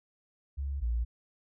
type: tone pair in turn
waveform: sine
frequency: 69.4 / 58.36 Hz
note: C#2 / A#1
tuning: +3 / +3 cents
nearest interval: minor third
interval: 300 cents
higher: first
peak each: -31 / -27 dBFS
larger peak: second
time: 0.57-0.81 / 0.81-1.05 s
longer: neither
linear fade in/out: 20 ms
effects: none